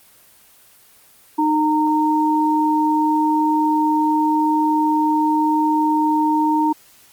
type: tone pair together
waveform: sine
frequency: 307.3 / 921 Hz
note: D#4 / A#5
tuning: -21 / -21 cents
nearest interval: octave + perfect fifth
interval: 1900 cents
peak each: -17 dBFS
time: 1.38-6.73 s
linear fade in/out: 10 ms
effects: white hiss -50 dBFS RMS until 7.12 s + Opus 24 kbps